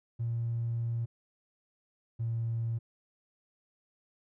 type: tone pair in turn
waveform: triangle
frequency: 116.54 / 114.94 Hz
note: A#2 / A#2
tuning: 0 / -24 cents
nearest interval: unison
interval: 24 cents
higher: first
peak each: -26 dBFS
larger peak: neither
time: 0.19-1.06 / 2.19-2.79 s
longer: first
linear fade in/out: 20 ms
effects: tanh soft clip ceiling -27 dBFS